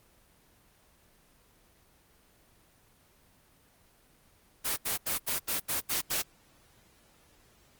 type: noise bursts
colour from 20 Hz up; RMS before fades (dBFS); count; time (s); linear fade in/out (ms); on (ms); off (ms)
white; -30; 8; 4.64-6.226; 20; 130; 78
effects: pink hiss -63 dBFS RMS until 7.79 s + Opus 24 kbps